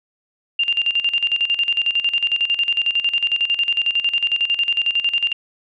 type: tone with tremolo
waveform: sine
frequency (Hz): 2794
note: F7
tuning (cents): 0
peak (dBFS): -14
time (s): 0.59-5.33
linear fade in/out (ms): 5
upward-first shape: square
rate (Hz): 11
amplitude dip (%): 75
effects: none